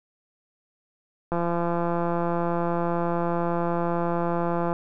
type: click train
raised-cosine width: 1 ms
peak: -13 dBFS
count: 584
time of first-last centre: 1.32-4.729 s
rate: 171 Hz
effects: none